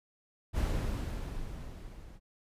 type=noise with level ramp; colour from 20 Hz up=brown; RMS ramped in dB=-28 to -50 dBFS; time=0.53-2.2 s; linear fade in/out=50 ms; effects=resampled to 32000 Hz